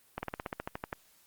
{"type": "slowing click train", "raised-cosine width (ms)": 0.5, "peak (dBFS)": -19, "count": 12, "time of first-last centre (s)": [0.18, 0.929], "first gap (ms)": 50, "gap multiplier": 1.06, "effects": ["white hiss -64 dBFS RMS until 1.26 s", "Opus 24 kbps"]}